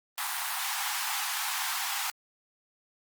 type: high-pass noise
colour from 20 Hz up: pink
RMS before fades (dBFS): -32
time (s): 0.18-2.1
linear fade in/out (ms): 0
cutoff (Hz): 750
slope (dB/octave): 96
effects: Opus 32 kbps